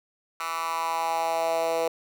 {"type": "tone with high-pass filter sweep", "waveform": "10% pulse", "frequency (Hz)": 164.81, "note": "E3", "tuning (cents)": 0, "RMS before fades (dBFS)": -27, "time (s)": [0.4, 1.88], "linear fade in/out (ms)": 2, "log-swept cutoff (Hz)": [1300, 520], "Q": 3.8, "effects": []}